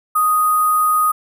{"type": "tone with sample-and-hold", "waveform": "sine", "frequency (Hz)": 1244.5, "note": "D#6", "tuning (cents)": 0, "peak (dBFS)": -12, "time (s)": [0.15, 1.12], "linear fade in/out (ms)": 10, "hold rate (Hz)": 11025, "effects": []}